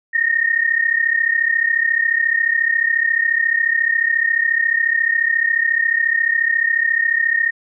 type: tone pair together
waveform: sine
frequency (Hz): 1830.5 / 1864.7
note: A#6 / A#6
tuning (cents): -32 / 0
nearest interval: unison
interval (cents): 32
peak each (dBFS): -17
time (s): 0.13-7.51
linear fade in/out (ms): 20
effects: none